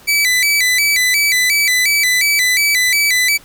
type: tone with vibrato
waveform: sawtooth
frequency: 2144 Hz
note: C7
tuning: 42 cents sharp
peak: -8 dBFS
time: 0.07-3.38 s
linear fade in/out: 20 ms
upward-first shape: square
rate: 2.8 Hz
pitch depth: 120 cents each way
effects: pink hiss -43 dBFS RMS until 3.44 s